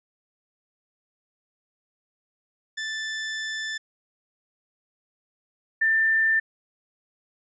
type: tone pair in turn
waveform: sawtooth / sine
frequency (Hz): 1760 / 1785.6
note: A6 / A6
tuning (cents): 0 / +25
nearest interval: unison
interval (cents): 25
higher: second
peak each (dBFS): -25 / -18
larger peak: second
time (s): 2.77-3.78 / 5.81-6.4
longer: first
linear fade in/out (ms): 10
effects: resampled to 16000 Hz